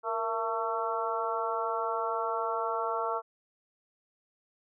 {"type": "harmonic tone with a mistuned harmonic", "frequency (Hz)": 223.9, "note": "A3", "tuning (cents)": 30, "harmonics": [2, 3, 4, 5, 6], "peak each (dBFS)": [-35, -35, -35, -35, -35], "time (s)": [0.03, 3.22], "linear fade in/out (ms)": 50, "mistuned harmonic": 2, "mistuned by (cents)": 59, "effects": []}